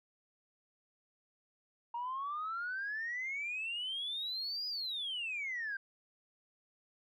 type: exponential two-way sweep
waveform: sine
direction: up then down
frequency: 932.3 to 4978 to 1563 Hz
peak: -35 dBFS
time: 1.94-5.77 s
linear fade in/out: 5 ms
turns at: 4.67 s
effects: tanh soft clip ceiling -32 dBFS